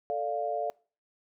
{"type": "chord", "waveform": "sine", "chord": "D minor", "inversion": "second", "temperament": "equal with one note detuned", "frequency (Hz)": [442, 587.3, 698.5], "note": ["A4", "D5", "F5"], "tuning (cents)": [8, 0, 0], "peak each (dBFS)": [-35, -33, -31], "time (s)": [0.1, 0.7], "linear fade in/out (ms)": 0, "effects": ["noise-tail reverb RT60 0.4 s tail -25 dB re dry"]}